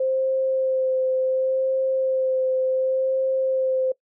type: tone with vibrato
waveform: sine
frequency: 523.3 Hz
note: C5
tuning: in tune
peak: -19 dBFS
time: 0-3.92 s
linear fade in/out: 5 ms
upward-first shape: sine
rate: 0.69 Hz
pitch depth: 14 cents each way
effects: noise-tail reverb RT60 0.1 s tail -21 dB re dry